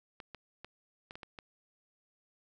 clicks, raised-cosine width 0.3 ms, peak -29 dBFS, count 7, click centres 0.202 / 0.347 / 0.646 / 1.109 / 1.155 / 1.232 / 1.388 s, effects none

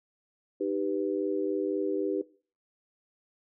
sine chord, Eb augmented, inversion none, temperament equal with one note detuned, 308.1 / 392 / 493.9 Hz, Eb4 / G4 / B4, -17 / 0 / 0 cents, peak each -32 / -30 / -33 dBFS, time 0.6-2.22 s, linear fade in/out 10 ms, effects noise-tail reverb RT60 0.4 s tail -19 dB re dry

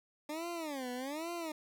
20% pulse tone with vibrato, 292 Hz, D4, 10 cents flat, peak -33 dBFS, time 0.29-1.52 s, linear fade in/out 5 ms, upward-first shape sine, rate 1.2 Hz, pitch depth 290 cents each way, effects 12-bit

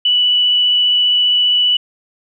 sine tone with vibrato, 2960 Hz, F#7, in tune, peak -10 dBFS, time 0.05-1.77 s, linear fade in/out 5 ms, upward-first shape triangle, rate 15 Hz, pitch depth 10 cents each way, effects none

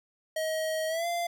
square tone with pitch glide, 633 to 690.3 Hz, D#5 to F5, +30 to -20 cents, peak -29 dBFS, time 0.36-1.27 s, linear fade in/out 5 ms, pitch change +150 cents, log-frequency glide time 0.88-1.07 s, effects none

